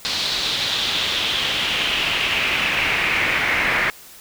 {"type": "noise with band-pass filter sweep", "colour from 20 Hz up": "brown", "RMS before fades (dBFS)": -21, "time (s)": [0.05, 3.9], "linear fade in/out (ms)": 0, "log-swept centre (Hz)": [4200, 2000], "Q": 3.5, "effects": ["white hiss -43 dBFS RMS until 4.2 s"]}